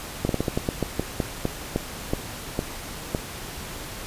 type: slowing click train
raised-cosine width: 2 ms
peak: -9 dBFS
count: 15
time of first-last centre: 0.25-3.148 s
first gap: 42 ms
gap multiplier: 1.22
effects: pink hiss -36 dBFS RMS until 4.06 s + resampled to 32000 Hz